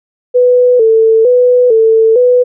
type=tone with vibrato; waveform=sine; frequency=470.2 Hz; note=A#4; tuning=15 cents sharp; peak=-4 dBFS; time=0.34-2.44 s; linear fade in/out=20 ms; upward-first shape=square; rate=1.1 Hz; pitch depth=91 cents each way; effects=none